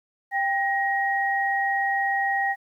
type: tone pair together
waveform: sine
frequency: 790 / 1886.6 Hz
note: G5 / A#6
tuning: +13 / +20 cents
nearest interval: octave + minor third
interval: 1507 cents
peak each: -24 dBFS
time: 0.31-2.56 s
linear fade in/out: 50 ms
effects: 10-bit